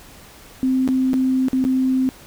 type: tone with dropouts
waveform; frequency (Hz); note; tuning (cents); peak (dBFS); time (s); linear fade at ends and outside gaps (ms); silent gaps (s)
sine; 260.2; C4; -9; -15; 0.63-2.09; 0; 0.877-0.888 / 1.133-1.14 / 1.484-1.531 / 1.641-1.65
effects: pink hiss -44 dBFS RMS until 2.26 s